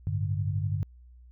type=chord; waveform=sine; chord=G suspended second; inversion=none; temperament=equal; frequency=98 / 110 / 146.83 Hz; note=G2 / A2 / D3; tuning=0 / 0 / 0 cents; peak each=-28 / -34 / -32 dBFS; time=0.07-0.83 s; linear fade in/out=0 ms; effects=added 61 Hz sine -49 dBFS peak until 1.31 s